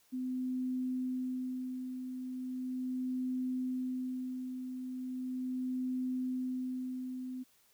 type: tone with tremolo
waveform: sine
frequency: 255.1 Hz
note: C4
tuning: 44 cents flat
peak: -32 dBFS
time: 0.12-7.44 s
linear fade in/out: 20 ms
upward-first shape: sine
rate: 0.38 Hz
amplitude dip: 50%
effects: white hiss -68 dBFS RMS until 7.73 s